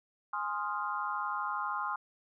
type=chord; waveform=sine; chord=F minor seventh; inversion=first; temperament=equal; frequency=830.6 / 1046.5 / 1244.5 / 1396.9 Hz; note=Ab5 / C6 / Eb6 / F6; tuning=0 / 0 / 0 / 0 cents; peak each=-39 / -36 / -37 / -39 dBFS; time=0.33-1.96 s; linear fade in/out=5 ms; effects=none